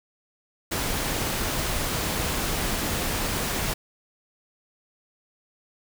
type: noise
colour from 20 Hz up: pink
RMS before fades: -27 dBFS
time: 0.71-3.74 s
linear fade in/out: 10 ms
effects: none